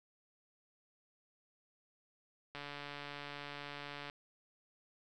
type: click train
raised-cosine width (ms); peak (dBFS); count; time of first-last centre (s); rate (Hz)
0.3; -29; 224; 2.55-4.099; 144
effects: none